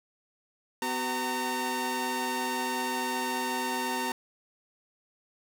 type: tone cluster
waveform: sawtooth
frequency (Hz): 251.1 / 379.3 / 916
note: B3 / F#4 / A#5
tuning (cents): +29 / +43 / -31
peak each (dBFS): -31 / -33 / -27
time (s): 0.82-4.12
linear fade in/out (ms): 2
effects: none